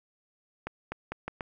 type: accelerating click train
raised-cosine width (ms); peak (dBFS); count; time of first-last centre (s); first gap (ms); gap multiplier
0.5; -19; 5; 0.67-1.408; 250; 0.8
effects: none